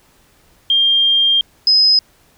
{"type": "tone pair in turn", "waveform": "sine", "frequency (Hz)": [3200, 5064], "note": ["G7", "D#8"], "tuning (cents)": [35, 30], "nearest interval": "minor sixth", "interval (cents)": 795, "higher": "second", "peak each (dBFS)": [-10, -8], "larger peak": "second", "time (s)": [[0.7, 1.41], [1.67, 1.99]], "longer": "first", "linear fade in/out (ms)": 2, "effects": ["pink hiss -53 dBFS RMS until 2.37 s"]}